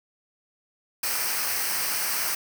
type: noise with comb filter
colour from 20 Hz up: white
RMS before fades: -27 dBFS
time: 1.03-2.35 s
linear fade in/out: 5 ms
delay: 0.28 ms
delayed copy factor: -0.65
effects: none